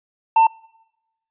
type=tone; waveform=triangle; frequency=897 Hz; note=A5; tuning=33 cents sharp; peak=-8 dBFS; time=0.36-0.47 s; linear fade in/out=5 ms; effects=noise-tail reverb RT60 0.9 s tail -24 dB re dry + resampled to 8000 Hz